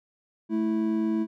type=tone pair together; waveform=triangle; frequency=218.7 / 327.7 Hz; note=A3 / E4; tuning=-10 / -10 cents; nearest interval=perfect fifth; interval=700 cents; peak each=-24 dBFS; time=0.49-1.27 s; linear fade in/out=50 ms; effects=none